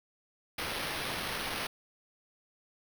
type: noise with sample-and-hold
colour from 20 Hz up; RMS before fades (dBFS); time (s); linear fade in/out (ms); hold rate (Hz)
violet; -36; 0.58-1.67; 5; 7350
effects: none